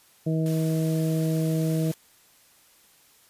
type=harmonic tone; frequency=159.7 Hz; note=D#3; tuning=45 cents sharp; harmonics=1 / 2 / 3 / 4; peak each=-23 / -29 / -33 / -35 dBFS; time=0.26-1.92 s; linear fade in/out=10 ms
type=noise; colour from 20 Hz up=white; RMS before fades=-42 dBFS; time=0.46-1.94 s; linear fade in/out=0 ms
effects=white hiss -58 dBFS RMS until 3.29 s + resampled to 32000 Hz